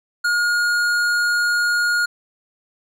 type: tone with tanh clipping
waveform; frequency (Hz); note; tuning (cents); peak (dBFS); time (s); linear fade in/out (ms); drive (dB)
sine; 1430; F6; +41; -18; 0.24-2.06; 10; 14
effects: none